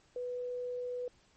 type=tone; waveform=sine; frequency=493.9 Hz; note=B4; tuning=in tune; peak=-35 dBFS; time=0.16-1.08 s; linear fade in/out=2 ms; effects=pink hiss -67 dBFS RMS until 1.36 s + MP3 32 kbps